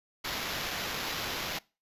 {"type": "noise with sample-and-hold", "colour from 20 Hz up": "white", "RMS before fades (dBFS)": -35, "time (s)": [0.24, 1.59], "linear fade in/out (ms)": 10, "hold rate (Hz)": 8820, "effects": ["noise-tail reverb RT60 0.3 s tail -23 dB re dry", "resampled to 32000 Hz"]}